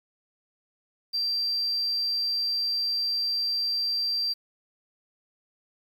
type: tone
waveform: triangle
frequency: 4708 Hz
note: D8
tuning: 3 cents sharp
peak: -22 dBFS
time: 1.13-4.34 s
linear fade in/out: 20 ms
effects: tanh soft clip ceiling -21 dBFS + 9-bit